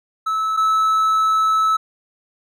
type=tone pair in turn; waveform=triangle; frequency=1303 / 1303 Hz; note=E6 / E6; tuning=-20 / -20 cents; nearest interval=unison; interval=0 cents; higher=neither; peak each=-16 / -12 dBFS; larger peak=second; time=0.26-0.57 / 0.57-1.77 s; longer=second; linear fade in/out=10 ms; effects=none